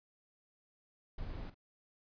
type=noise with echo; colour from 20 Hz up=brown; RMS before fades=-42 dBFS; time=1.18-1.5 s; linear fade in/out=5 ms; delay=45 ms; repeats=1; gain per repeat=-14 dB; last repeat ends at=1.545 s; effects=resampled to 11025 Hz